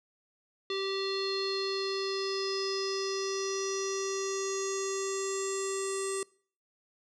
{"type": "tone with low-pass filter sweep", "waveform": "square", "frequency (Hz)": 388.7, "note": "G4", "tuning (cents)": -15, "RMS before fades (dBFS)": -33, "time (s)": [0.7, 6.23], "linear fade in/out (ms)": 2, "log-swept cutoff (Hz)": [3900, 8200], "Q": 8.2, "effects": ["noise-tail reverb RT60 0.5 s tail -24 dB re dry"]}